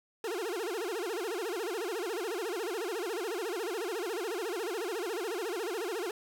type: tone with vibrato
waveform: 40% pulse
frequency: 400.5 Hz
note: G4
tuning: 37 cents sharp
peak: -32 dBFS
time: 0.24-6.11 s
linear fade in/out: 2 ms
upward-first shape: sine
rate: 14 Hz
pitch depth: 280 cents each way
effects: none